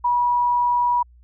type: tone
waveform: sine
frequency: 970 Hz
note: B5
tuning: 31 cents flat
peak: -16 dBFS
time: 0.04-1.03 s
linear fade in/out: 10 ms
effects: added 60 Hz sine -47 dBFS peak until 1.23 s